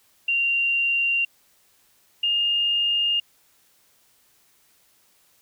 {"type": "tone pair in turn", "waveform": "sine", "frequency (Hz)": [2769, 2827], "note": ["F7", "F7"], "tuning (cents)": [-15, 20], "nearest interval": "unison", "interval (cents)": 35, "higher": "second", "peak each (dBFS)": -19, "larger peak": "neither", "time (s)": [[0.28, 1.25], [2.23, 3.2]], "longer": "neither", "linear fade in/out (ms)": 5, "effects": ["white hiss -61 dBFS RMS until 5.41 s"]}